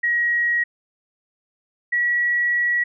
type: tone pair in turn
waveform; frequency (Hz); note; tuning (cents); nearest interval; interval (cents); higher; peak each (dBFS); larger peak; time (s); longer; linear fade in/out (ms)
sine; 1900 / 1927.6; A#6 / B6; +33 / -43; unison; 24; second; -17; neither; 0.03-0.64 / 1.92-2.84; second; 10
effects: none